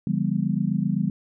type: chord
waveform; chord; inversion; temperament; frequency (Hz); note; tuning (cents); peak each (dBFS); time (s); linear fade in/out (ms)
sine; D diminished seventh; none; equal with one note detuned; 146.83 / 174.61 / 202.3 / 246.9; D3 / F3 / Ab3 / Cb4; 0 / 0 / -45 / 0; -28 / -25 / -25 / -30; 0.07-1.1; 2
effects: none